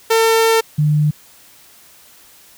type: tone pair in turn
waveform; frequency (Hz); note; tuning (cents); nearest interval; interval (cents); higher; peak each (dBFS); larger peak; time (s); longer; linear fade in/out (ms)
sawtooth / sine; 450.8 / 150.14; A4 / D3; +42 / +39; octave + perfect fifth; 1903; first; -7 / -11; first; 0.1-0.61 / 0.78-1.11; first; 10
effects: white hiss -46 dBFS RMS until 2.57 s